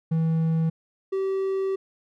triangle tone pair in turn, 162.1 / 385.5 Hz, E3 / G4, -29 / -29 cents, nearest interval octave + minor third, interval 1500 cents, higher second, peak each -18 / -21 dBFS, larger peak first, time 0.11-0.7 / 1.12-1.76 s, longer second, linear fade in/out 10 ms, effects none

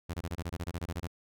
sawtooth tone bursts, 85.6 Hz, F2, 34 cents flat, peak -29 dBFS, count 14, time 0.09-1.074 s, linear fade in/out 10 ms, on 48 ms, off 24 ms, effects none

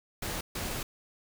pink noise bursts at uneven times, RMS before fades -35 dBFS, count 2, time 0.22-0.41 / 0.55-0.83 s, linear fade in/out 5 ms, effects none

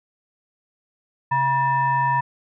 sine tone with frequency modulation, 960 Hz, B5, 49 cents flat, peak -17 dBFS, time 1.31-2.21 s, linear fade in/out 10 ms, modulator 825 Hz, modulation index 0.68, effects none

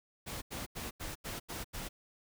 pink noise bursts, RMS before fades -41 dBFS, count 7, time 0.26-1.89 s, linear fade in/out 20 ms, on 160 ms, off 85 ms, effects none

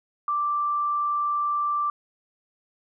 sine tone, 1174.7 Hz, D6, in tune, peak -22 dBFS, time 0.28-1.9 s, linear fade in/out 2 ms, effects none

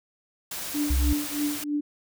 white noise, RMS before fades -34 dBFS, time 0.51-1.64 s, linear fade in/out 5 ms
sine tone with tremolo, 293.7 Hz, D4, in tune, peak -22 dBFS, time 0.74-1.81 s, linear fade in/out 10 ms, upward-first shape triangle, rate 3.2 Hz, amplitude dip 100%
sine tone, 65.41 Hz, C2, in tune, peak -20 dBFS, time 0.9-1.13 s, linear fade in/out 5 ms
effects none

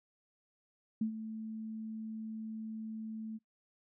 sine tone with ADSR envelope, 220 Hz, A3, in tune, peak -28 dBFS, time 1.01-3.39 s, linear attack 5 ms, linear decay 96 ms, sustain -11 dB, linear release 30 ms, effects noise-tail reverb RT60 0.1 s tail -21 dB re dry

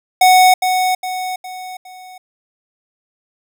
square tone with echo, 740 Hz, F#5, in tune, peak -7 dBFS, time 0.21-0.54 s, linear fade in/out 5 ms, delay 410 ms, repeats 4, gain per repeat -7 dB, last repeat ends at 2.18 s, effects none

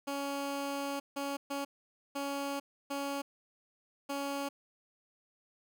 15% pulse tone bursts at uneven times, 280 Hz, C#4, 18 cents sharp, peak -28 dBFS, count 6, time 0.07-1 / 1.16-1.37 / 1.5-1.65 / 2.15-2.6 / 2.9-3.22 / 4.09-4.49 s, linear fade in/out 10 ms, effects none

